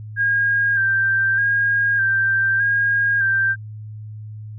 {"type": "tone with vibrato", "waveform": "sine", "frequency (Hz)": 1600, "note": "G6", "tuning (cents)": 35, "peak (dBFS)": -15, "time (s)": [0.16, 3.56], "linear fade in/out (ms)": 50, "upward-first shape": "square", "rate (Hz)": 0.82, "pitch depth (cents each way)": 29, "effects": ["added 107 Hz sine -31 dBFS peak until 4.58 s"]}